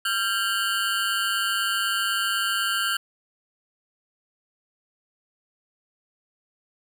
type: ring-modulated tone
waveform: 25% pulse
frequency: 1480 Hz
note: F#6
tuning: in tune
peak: -16 dBFS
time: 0.05-2.97 s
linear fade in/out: 5 ms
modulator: 104 Hz
effects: none